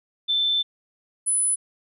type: tone pair in turn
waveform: sine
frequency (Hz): 3537 / 10004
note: A7 / D#9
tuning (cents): +8 / +8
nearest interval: octave + tritone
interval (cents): 1800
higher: second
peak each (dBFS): -19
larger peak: neither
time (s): 0.28-0.63 / 1.26-1.56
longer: first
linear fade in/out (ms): 20
effects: none

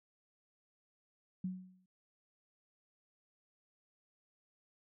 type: tone with exponential decay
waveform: sine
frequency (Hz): 185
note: F#3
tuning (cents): 0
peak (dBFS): -33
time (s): 1.44-1.86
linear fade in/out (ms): 5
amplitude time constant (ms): 91
effects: none

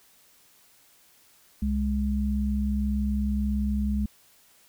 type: tone pair together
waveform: sine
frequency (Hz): 65.85 / 207.5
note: C2 / G#3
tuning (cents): +12 / -1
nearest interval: octave + minor sixth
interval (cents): 1987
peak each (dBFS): -26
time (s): 1.62-4.06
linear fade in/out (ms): 5
effects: white hiss -59 dBFS RMS until 4.68 s

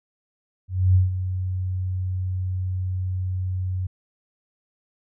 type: tone with ADSR envelope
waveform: sine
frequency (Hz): 92.5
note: F#2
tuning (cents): 0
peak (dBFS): -12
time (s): 0.68-3.87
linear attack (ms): 270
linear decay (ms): 150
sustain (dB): -11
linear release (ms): 8
effects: none

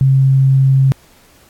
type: tone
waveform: sine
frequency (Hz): 134.3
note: C3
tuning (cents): +46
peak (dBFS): -7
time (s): 0.01-0.92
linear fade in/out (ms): 0
effects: pink hiss -48 dBFS RMS until 1.49 s + AAC 64 kbps

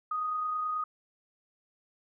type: tone with amplitude modulation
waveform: sine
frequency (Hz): 1244.5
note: D#6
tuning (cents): 0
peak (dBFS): -28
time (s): 0.11-0.84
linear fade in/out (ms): 5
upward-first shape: sine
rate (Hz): 29.3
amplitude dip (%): 25
effects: none

